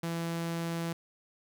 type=tone; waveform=sawtooth; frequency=167.4 Hz; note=E3; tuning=27 cents sharp; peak=-28 dBFS; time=0.03-0.93 s; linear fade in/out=5 ms; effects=none